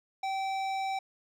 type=tone with hard clipping; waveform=triangle; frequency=773 Hz; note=G5; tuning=24 cents flat; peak=-32 dBFS; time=0.23-0.99 s; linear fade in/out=5 ms; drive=17 dB; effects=none